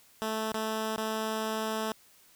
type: tone with dropouts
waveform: 10% pulse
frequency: 219.2 Hz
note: A3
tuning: 6 cents flat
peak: -22 dBFS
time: 0.22-1.92 s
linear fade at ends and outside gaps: 0 ms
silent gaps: 0.521-0.544 / 0.962-0.978 s
effects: white hiss -60 dBFS RMS until 2.35 s